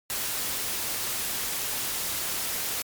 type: noise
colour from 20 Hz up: white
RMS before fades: -30 dBFS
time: 0.1-2.82 s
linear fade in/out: 0 ms
effects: MP3 96 kbps